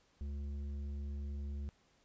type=tone with tanh clipping; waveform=triangle; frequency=71.1 Hz; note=C#2; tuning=45 cents sharp; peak=-40 dBFS; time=0.21-1.69 s; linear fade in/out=0 ms; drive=13 dB; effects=pink hiss -71 dBFS RMS until 2.04 s + resampled to 16000 Hz